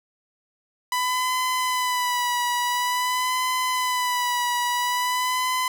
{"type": "tone with vibrato", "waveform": "sawtooth", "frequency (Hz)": 994, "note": "B5", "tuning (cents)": 11, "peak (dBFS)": -18, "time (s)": [0.92, 5.68], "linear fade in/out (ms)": 2, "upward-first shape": "sine", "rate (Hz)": 0.48, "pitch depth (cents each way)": 38, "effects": []}